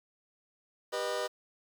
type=chord; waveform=sawtooth; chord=G augmented; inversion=none; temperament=just; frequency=392 / 490 / 612.5 Hz; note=G4 / B4 / D#5; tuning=0 / -14 / -27 cents; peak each=-35 / -31 / -31 dBFS; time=0.92-1.28 s; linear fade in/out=20 ms; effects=low-pass 9000 Hz 12 dB/octave + 9-bit